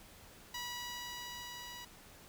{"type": "tone with level ramp", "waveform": "10% pulse", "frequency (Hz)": 973, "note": "B5", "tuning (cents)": -26, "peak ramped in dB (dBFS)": [-31, -38], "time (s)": [0.54, 1.85], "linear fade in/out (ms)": 5, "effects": ["pink hiss -57 dBFS RMS until 2.28 s"]}